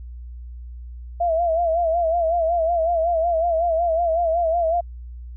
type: tone with vibrato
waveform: sine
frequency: 670 Hz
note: E5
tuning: 28 cents sharp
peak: -17 dBFS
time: 1.2-4.81 s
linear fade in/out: 10 ms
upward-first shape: sine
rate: 5.4 Hz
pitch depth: 79 cents each way
effects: added 60 Hz sine -33 dBFS peak until 5.36 s